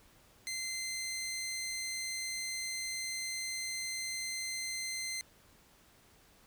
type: tone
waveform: 15% pulse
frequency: 2073 Hz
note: C7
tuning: 17 cents flat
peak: -30 dBFS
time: 0.47-5.21 s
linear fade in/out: 0 ms
effects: pink hiss -63 dBFS RMS until 6.46 s